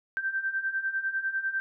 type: beating tone pair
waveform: sine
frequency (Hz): 1558 / 1568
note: G6 / G6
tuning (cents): -11 / 0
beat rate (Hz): 10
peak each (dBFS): -33 / -29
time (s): 0.17-1.6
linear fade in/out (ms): 0
effects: none